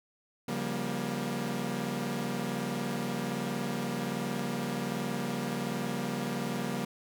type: chord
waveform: sawtooth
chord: G half-diminished seventh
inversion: second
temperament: equal with one note detuned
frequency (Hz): 138.59 / 174.61 / 196 / 237.2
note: Db3 / F3 / G3 / Bb3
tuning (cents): 0 / 0 / 0 / +30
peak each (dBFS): -35 / -35 / -33 / -31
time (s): 0.48-6.85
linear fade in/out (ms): 5
effects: none